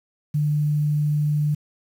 sine tone with quantisation, 148.9 Hz, D3, 24 cents sharp, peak -18 dBFS, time 0.34-1.55 s, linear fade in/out 10 ms, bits 8, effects none

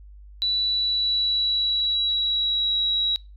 sine tone with pitch glide, 3951 to 3872 Hz, B7 to B7, 0 to -35 cents, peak -20 dBFS, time 0.42-3.16 s, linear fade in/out 0 ms, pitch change -35 cents, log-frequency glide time 0.63-2.78 s, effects noise-tail reverb RT60 0.3 s tail -24 dB re dry + added 50 Hz sine -42 dBFS peak until 3.36 s

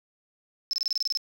triangle tone bursts, 5260 Hz, E8, 5 cents flat, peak -22 dBFS, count 10, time 0.71-1.173 s, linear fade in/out 0 ms, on 22 ms, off 27 ms, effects tanh soft clip ceiling -19 dBFS + 10-bit

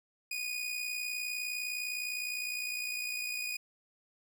sawtooth tone with amplitude modulation, 2472 Hz, D#7, 12 cents flat, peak -29 dBFS, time 0.31-3.57 s, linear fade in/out 5 ms, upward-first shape sine, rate 59.8 Hz, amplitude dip 50%, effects none

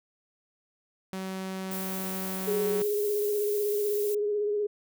sawtooth tone, 189.3 Hz, F#3, 40 cents sharp, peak -29 dBFS, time 1.13-2.82 s, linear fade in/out 0 ms
violet noise, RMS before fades -37 dBFS, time 1.71-4.15 s, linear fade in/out 5 ms
sine tone with vibrato, 415.3 Hz, G#4, in tune, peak -25 dBFS, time 2.47-4.67 s, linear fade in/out 10 ms, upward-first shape sine, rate 16 Hz, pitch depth 30 cents each way
effects none

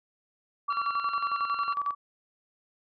sine tone with tremolo, 1148 Hz, D6, 40 cents flat, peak -25 dBFS, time 0.68-1.95 s, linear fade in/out 10 ms, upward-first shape square, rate 11 Hz, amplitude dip 70%
sawtooth tone, 1371 Hz, F6, 32 cents flat, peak -30 dBFS, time 0.7-1.74 s, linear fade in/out 5 ms
effects resampled to 11025 Hz

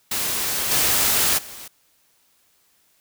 white noise with level steps, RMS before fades -24 / -19 / -38 dBFS, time 0.11-1.68 s, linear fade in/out 5 ms, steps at 0.7 / 1.37 s, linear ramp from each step 20 ms, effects white hiss -62 dBFS RMS until 3 s

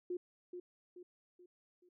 sine tone with echo, 357.3 Hz, F4, 40 cents sharp, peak -36 dBFS, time 0.1-0.17 s, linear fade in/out 5 ms, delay 430 ms, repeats 4, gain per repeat -7 dB, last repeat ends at 1.89 s, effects none

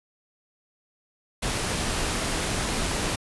pink noise, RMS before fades -27 dBFS, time 1.42-3.16 s, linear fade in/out 10 ms, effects resampled to 24000 Hz

